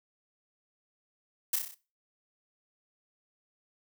blue noise with echo, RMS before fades -27 dBFS, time 1.53-1.56 s, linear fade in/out 5 ms, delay 31 ms, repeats 6, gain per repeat -4 dB, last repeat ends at 1.746 s, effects noise-tail reverb RT60 0.3 s tail -17 dB re dry

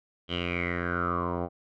10% pulse tone with low-pass filter sweep, 87.31 Hz, F2, in tune, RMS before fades -30 dBFS, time 0.28-1.49 s, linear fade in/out 50 ms, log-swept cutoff 3200 to 790 Hz, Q 8.7, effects none

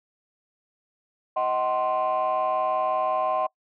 sine chord, C diminished, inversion first, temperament just, 627.9 / 753.5 / 1046.5 Hz, Eb5 / Gb5 / C6, +16 / +31 / 0 cents, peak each -25 dBFS, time 1.36-3.47 s, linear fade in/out 10 ms, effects noise-tail reverb RT60 0.1 s tail -23 dB re dry + tanh soft clip ceiling -17 dBFS

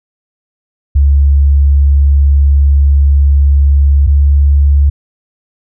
sine tone pair in turn, 70.3 / 70.95 Hz, C#2 / C#2, +25 / +41 cents, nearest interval unison, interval 16 cents, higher second, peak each -4 dBFS, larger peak neither, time 0.95-4.07 / 4.07-4.9 s, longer first, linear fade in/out 10 ms, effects none

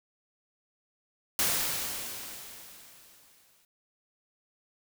white noise with exponential decay, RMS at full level -26 dBFS, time 1.39-3.65 s, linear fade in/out 1 ms, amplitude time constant 490 ms, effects none

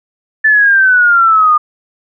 sine exponential sweep, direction down, 1760 to 1208 Hz, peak -5 dBFS, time 0.44-1.58 s, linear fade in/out 10 ms, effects none

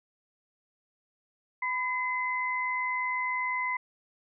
sine tone pair together, 1001.3 / 2047 Hz, B5 / C7, +24 / -38 cents, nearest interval octave, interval 1238 cents, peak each -31 / -30 dBFS, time 1.62-3.77 s, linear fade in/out 5 ms, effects none

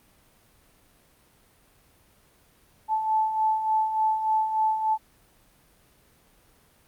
sine beating tone pair, 870 / 873.4 Hz, A5 / A5, -20 / -13 cents, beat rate 3.4 Hz, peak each -30 / -22 dBFS, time 2.88-4.98 s, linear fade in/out 50 ms, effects pink hiss -60 dBFS RMS until 6.87 s + Opus 32 kbps

